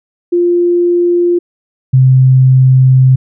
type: tone pair in turn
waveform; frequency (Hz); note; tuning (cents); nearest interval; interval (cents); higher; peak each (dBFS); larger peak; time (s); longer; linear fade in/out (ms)
sine; 349.2 / 130.27; F4 / C3; 0 / -7; octave + perfect fourth; 1707; first; -7 / -3; second; 0.32-1.39 / 1.93-3.16; second; 10
effects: none